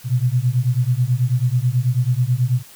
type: beating tone pair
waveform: sine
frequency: 120 / 129.2 Hz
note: B2 / C3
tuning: -49 / -21 cents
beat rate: 9.2 Hz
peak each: -18 dBFS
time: 0.04-2.63 s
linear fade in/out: 50 ms
effects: white hiss -44 dBFS RMS until 2.75 s